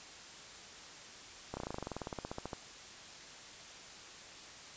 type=slowing click train; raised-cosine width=1 ms; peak=-25 dBFS; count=21; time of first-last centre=1.54-2.532 s; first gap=30 ms; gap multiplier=1.05; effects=white hiss -51 dBFS RMS until 4.76 s + resampled to 16000 Hz